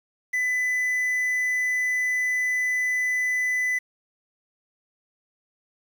triangle tone with quantisation, 2000 Hz, B6, 21 cents sharp, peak -20 dBFS, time 0.33-3.79 s, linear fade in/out 10 ms, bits 8, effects none

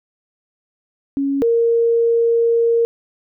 sine tone pair in turn, 277.2 / 464.2 Hz, C#4 / A#4, 0 / -7 cents, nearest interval major sixth, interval 893 cents, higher second, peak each -16 / -12 dBFS, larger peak second, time 1.17-1.42 / 1.42-2.85 s, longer second, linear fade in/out 0 ms, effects none

